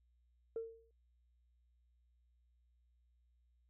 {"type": "tone with exponential decay", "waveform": "sine", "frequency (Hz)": 454, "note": "A#4", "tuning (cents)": -46, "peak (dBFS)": -35, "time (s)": [0.56, 0.91], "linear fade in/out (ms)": 2, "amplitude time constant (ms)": 75, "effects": ["tanh soft clip ceiling -33 dBFS", "added 60 Hz sine -70 dBFS peak until 3.69 s"]}